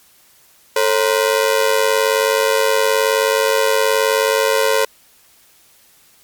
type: ring-modulated tone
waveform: sawtooth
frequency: 493.9 Hz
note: B4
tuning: in tune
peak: -6 dBFS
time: 0.76-4.85 s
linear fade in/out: 5 ms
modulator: 49.5 Hz
effects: white hiss -51 dBFS RMS until 6.23 s + MP3 96 kbps